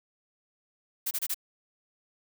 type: noise bursts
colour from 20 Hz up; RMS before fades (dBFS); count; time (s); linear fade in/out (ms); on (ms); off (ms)
blue; -30; 4; 1.06-1.345; 10; 51; 27
effects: none